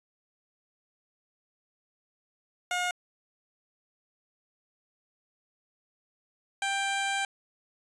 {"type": "tone pair in turn", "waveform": "15% pulse", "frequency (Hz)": [717, 788.2], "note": ["F5", "G5"], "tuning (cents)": [45, 9], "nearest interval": "major second", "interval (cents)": 164, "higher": "second", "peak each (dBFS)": [-21, -21], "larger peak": "neither", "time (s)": [[2.71, 2.91], [6.62, 7.25]], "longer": "second", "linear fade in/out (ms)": 2, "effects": ["resampled to 24000 Hz"]}